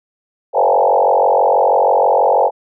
sine tone with frequency modulation, 683 Hz, F5, 39 cents flat, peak -9 dBFS, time 0.53-2.51 s, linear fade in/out 50 ms, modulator 46.2 Hz, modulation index 4.6, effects none

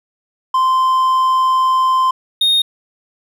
triangle tone pair in turn, 1039 / 3703 Hz, C6 / A#7, -12 / -12 cents, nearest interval octave + minor seventh, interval 2200 cents, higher second, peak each -9 dBFS, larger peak neither, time 0.54-2.11 / 2.41-2.62 s, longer first, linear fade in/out 5 ms, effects none

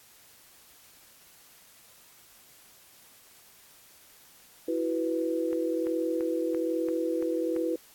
sine chord, E suspended second, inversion none, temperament just, 329.6 / 370.8 / 494.4 Hz, E4 / F#4 / B4, 0 / +4 / +2 cents, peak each -29 / -34 / -30 dBFS, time 4.68-7.76 s, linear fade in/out 5 ms
click train, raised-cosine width 0.5 ms, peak -30 dBFS, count 7, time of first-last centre 5.53-7.564 s, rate 2.95 Hz
effects white hiss -56 dBFS RMS until 7.94 s + AAC 64 kbps

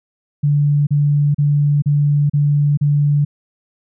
sine tone bursts, 145.5 Hz, D3, 16 cents flat, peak -11 dBFS, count 6, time 0.43-3.25 s, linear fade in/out 10 ms, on 440 ms, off 36 ms, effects none

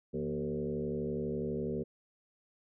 sine tone with frequency modulation, 311.1 Hz, D#4, in tune, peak -32 dBFS, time 0.13-1.84 s, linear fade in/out 20 ms, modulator 72.1 Hz, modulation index 2.5, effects none

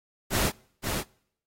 pink noise with echo, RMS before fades -26 dBFS, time 0.3-0.52 s, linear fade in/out 50 ms, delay 520 ms, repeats 1, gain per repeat -5 dB, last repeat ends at 1.04 s, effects noise-tail reverb RT60 0.7 s tail -26 dB re dry + AAC 48 kbps

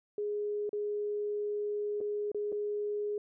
sine tone with dropouts, 415.3 Hz, G#4, in tune, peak -31 dBFS, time 0.18-3.18 s, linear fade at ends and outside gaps 2 ms, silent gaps 0.693-0.73 / 2.005-2.011 / 2.317-2.346 / 2.52-2.525 s, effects none

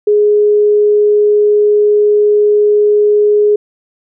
sine tone, 417.2 Hz, G#4, 8 cents sharp, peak -6 dBFS, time 0.07-3.56 s, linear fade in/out 5 ms, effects none

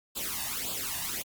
white noise with flanger, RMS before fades -34 dBFS, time 0.15-1.23 s, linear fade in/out 20 ms, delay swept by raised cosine 0.25 to 1.11 ms, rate 1.8 Hz, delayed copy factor +0.8, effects Opus 48 kbps

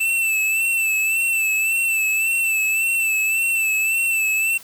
square tone with vibrato, 2651 Hz, E7, 9 cents sharp, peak -18 dBFS, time 0-4.58 s, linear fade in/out 10 ms, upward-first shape sine, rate 1.8 Hz, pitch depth 43 cents each way, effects white hiss -43 dBFS RMS until 4.63 s

